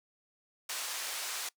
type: band-pass noise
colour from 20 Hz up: white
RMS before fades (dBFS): -38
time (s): 0.69-1.49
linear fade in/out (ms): 5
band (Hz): 700 to 9100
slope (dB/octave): 12
effects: noise-tail reverb RT60 0.1 s tail -22 dB re dry